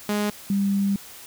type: tone pair in turn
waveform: sawtooth / sine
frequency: 207.7 / 198.61 Hz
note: G#3 / G3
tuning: 0 / +23 cents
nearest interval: minor second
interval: 77 cents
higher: first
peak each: -18 / -19 dBFS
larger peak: first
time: 0.09-0.3 / 0.5-0.96 s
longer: second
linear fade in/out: 2 ms
effects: white hiss -43 dBFS RMS until 1.26 s